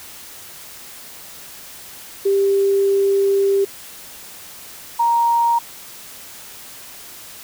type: tone pair in turn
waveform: sine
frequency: 394.5 / 935.6 Hz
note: G4 / A#5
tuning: +11 / +6 cents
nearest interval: octave + minor third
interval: 1495 cents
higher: second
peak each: -13 dBFS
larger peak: neither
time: 2.25-3.65 / 4.99-5.59 s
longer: first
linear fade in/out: 10 ms
effects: white hiss -38 dBFS RMS until 7.43 s